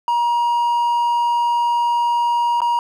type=tone with dropouts; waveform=triangle; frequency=950 Hz; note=A#5; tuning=33 cents sharp; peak=-13 dBFS; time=0.08-2.79 s; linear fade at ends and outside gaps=1 ms; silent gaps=2.605-2.617 s; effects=none